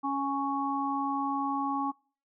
harmonic tone, 277.2 Hz, C#4, in tune, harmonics 1 / 3 / 4, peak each -32 / -32 / -32 dBFS, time 0.03-1.92 s, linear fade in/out 20 ms, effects noise-tail reverb RT60 0.4 s tail -24 dB re dry

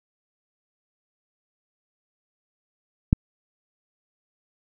click, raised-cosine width 5 ms, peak -3 dBFS, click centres 3.129 s, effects none

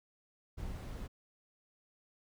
brown noise, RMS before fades -42 dBFS, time 0.57-1.08 s, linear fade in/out 20 ms, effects none

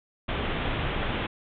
pink low-pass noise, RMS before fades -29 dBFS, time 0.28-1.27 s, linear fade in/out 10 ms, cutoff 3600 Hz, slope 96 dB/octave, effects none

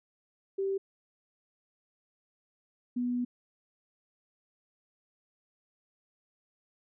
sine tone pair in turn, 389.5 / 245.4 Hz, G4 / B3, -11 / -11 cents, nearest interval minor sixth, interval 800 cents, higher first, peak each -28 dBFS, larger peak neither, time 0.58-0.78 / 2.96-3.25 s, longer second, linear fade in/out 10 ms, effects none

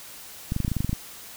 clicks, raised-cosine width 5 ms, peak -13 dBFS, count 11, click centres 0.521 / 0.564 / 0.603 / 0.648 / 0.68 / 0.717 / 0.767 / 0.805 / 0.846 / 0.894 / 0.93 s, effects white hiss -43 dBFS RMS until 1.36 s

